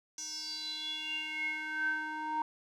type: tone with band-pass filter sweep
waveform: square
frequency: 309.8 Hz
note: D#4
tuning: 7 cents flat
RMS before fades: -37 dBFS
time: 0.18-2.42 s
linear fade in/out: 2 ms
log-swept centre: 6100 to 990 Hz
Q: 9.5
effects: none